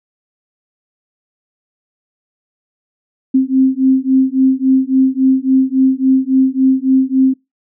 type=beating tone pair; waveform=sine; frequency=261.6 / 265.2 Hz; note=C4 / C4; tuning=0 / +23 cents; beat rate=3.6 Hz; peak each=-12 dBFS; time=3.34-7.34 s; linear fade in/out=10 ms; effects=noise-tail reverb RT60 0.2 s tail -24 dB re dry